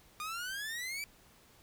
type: exponential sweep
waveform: sawtooth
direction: up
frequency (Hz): 1211 to 2345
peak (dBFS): -34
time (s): 0.2-1.04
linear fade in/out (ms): 0
effects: pink hiss -62 dBFS RMS until 1.62 s